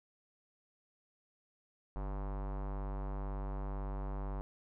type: tone with low-pass filter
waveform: square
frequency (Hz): 49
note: G1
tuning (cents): 0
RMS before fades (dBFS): -39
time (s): 1.96-4.41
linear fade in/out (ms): 0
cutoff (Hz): 1000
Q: 2.1
effects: none